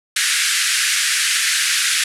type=band-pass noise; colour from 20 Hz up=pink; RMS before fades=-18 dBFS; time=0.16-2.04 s; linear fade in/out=5 ms; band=1500 to 11000 Hz; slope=48 dB/octave; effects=none